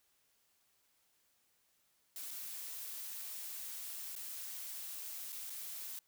blue noise with dropouts, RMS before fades -45 dBFS, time 2.16-5.99 s, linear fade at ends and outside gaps 1 ms, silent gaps 2.307-2.311 / 4.153-4.162 / 5.322-5.326 / 5.498-5.502 s, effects white hiss -75 dBFS RMS until 6.07 s

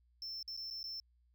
triangle tone with dropouts, 5340 Hz, E8, 22 cents sharp, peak -40 dBFS, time 0.22-1 s, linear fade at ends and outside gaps 1 ms, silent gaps 0.428-0.478 / 0.566-0.574 / 0.702-0.709 / 0.83-0.84 s, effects added 60 Hz sine -68 dBFS peak until 1.34 s

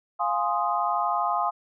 sine chord, F minor seventh, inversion none, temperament equal, 698.5 / 830.6 / 1046.5 / 1244.5 Hz, F5 / Ab5 / C6 / Eb6, 0 / 0 / 0 / 0 cents, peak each -28 dBFS, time 0.19-1.51 s, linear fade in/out 20 ms, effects none

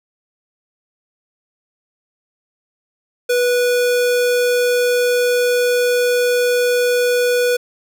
square tone, 490 Hz, B4, 14 cents flat, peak -14 dBFS, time 3.29-7.57 s, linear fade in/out 10 ms, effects none

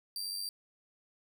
sawtooth tone with amplitude modulation, 4699 Hz, D8, in tune, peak -31 dBFS, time 0.16-0.49 s, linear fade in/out 2 ms, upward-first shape sine, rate 95 Hz, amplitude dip 50%, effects none

